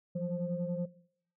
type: tone cluster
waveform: sine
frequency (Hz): 171.3 / 181.8 / 527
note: F3 / F#3 / C5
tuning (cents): -33 / -30 / +12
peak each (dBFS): -35 / -36 / -37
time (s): 0.15-0.86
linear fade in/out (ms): 10
effects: noise-tail reverb RT60 0.7 s tail -20 dB re dry + tanh soft clip ceiling -23 dBFS